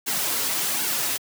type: noise with flanger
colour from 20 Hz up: white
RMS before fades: -25 dBFS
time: 0.06-1.18 s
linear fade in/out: 20 ms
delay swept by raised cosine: 1.6 to 6 ms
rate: 1.3 Hz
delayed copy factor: -0.65
effects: high-pass 150 Hz 12 dB/octave